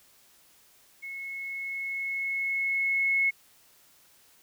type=tone with level ramp; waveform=sine; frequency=2184 Hz; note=C#7; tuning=26 cents flat; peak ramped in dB=-36 to -21 dBFS; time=1.02-3.31 s; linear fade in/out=20 ms; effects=white hiss -60 dBFS RMS until 4.42 s